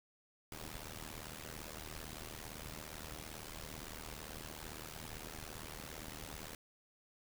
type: noise with amplitude modulation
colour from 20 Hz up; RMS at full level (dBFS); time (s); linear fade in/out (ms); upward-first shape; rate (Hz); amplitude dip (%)
pink; -44; 0.52-6.55; 2; sine; 77.7; 90
effects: none

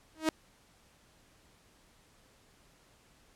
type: tone with exponential growth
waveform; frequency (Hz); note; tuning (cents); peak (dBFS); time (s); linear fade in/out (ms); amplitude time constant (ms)
sawtooth; 315.9; D#4; +26; -19; 0.15-0.29; 1; 29
effects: pink hiss -64 dBFS RMS until 3.35 s + low-pass 11000 Hz 12 dB/octave

